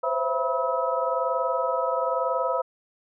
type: tone cluster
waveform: sine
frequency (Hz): 511 / 532 / 668 / 974 / 1286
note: C5 / C5 / E5 / B5 / E6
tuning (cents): -41 / +29 / +23 / -24 / -43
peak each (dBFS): -29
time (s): 0.03-2.62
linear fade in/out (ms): 10
effects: none